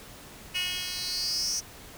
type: tone with high-pass filter sweep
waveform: 10% pulse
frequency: 363.5 Hz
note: F#4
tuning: 31 cents flat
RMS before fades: -31 dBFS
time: 0.54-1.61 s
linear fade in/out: 20 ms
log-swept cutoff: 2800 to 6000 Hz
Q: 8.2
effects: pink hiss -47 dBFS RMS until 1.97 s